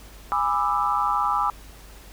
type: chord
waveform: sine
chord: E dominant seventh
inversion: first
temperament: just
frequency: 824.1 / 988.9 / 1186.7 / 1318.5 Hz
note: G#5 / B5 / D6 / E6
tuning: -14 / +2 / +18 / 0 cents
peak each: -26 / -26 / -24 / -27 dBFS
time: 0.32-1.5 s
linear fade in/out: 0 ms
effects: added 50 Hz sine -44 dBFS peak until 2.12 s + pink hiss -48 dBFS RMS until 2.12 s